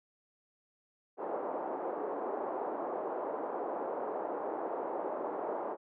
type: band-pass noise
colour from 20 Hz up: pink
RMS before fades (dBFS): -37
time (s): 1.17-5.77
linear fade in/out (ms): 50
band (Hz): 360 to 950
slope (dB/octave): 24
effects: none